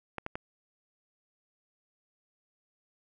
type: clicks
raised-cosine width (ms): 0.5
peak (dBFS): -20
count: 3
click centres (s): 0.183 / 0.264 / 0.355
effects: none